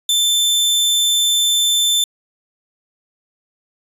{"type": "tone", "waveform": "sawtooth", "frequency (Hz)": 3540, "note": "A7", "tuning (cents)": 10, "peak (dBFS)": -10, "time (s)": [0.09, 2.04], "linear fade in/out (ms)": 2, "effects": ["resampled to 32000 Hz"]}